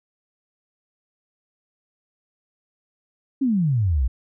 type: exponential sweep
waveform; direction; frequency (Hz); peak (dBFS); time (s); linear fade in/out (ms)
sine; down; 283.6 to 57; -17; 3.41-4.08; 10
effects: none